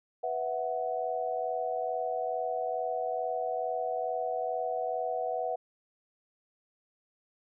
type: chord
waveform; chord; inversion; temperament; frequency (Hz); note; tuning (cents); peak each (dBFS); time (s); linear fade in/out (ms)
sine; B suspended fourth; none; just; 493.9 / 658.5 / 740.8; B4 / E5 / F#5; 0 / -2 / +2; -35 / -34 / -33; 0.23-5.56; 10
effects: none